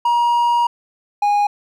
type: tone pair in turn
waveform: triangle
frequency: 951 / 822 Hz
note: A#5 / G#5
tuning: +34 / -18 cents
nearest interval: minor third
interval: 252 cents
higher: first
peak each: -11 dBFS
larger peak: neither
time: 0.05-0.67 / 1.22-1.47 s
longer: first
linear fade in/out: 5 ms
effects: none